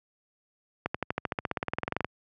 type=accelerating click train; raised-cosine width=0.5 ms; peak=-13 dBFS; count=21; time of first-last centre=0.86-2.046 s; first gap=85 ms; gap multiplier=0.96; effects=high-pass 80 Hz 12 dB/octave